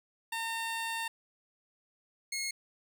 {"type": "tone pair in turn", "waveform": "15% pulse", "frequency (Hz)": [910, 2164], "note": ["A#5", "C#7"], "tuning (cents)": [-42, -42], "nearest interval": "octave + minor third", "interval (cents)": 1500, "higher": "second", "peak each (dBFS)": -27, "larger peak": "neither", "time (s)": [[0.32, 1.08], [2.32, 2.51]], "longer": "first", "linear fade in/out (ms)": 5, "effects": []}